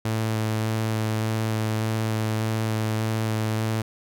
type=tone with vibrato; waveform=sawtooth; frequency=110 Hz; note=A2; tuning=in tune; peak=-19 dBFS; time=0.05-3.82 s; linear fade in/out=5 ms; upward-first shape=square; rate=1.7 Hz; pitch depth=9 cents each way; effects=none